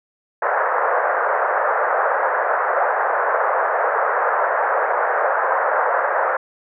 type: band-pass noise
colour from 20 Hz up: pink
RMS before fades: -19 dBFS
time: 0.42-6.37 s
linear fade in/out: 5 ms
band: 490 to 1700 Hz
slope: 48 dB/octave
effects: none